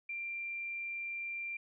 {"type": "tone", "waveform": "sine", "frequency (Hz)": 2371, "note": "D7", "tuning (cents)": 16, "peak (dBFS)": -37, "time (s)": [0.09, 1.57], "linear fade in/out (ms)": 5, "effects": []}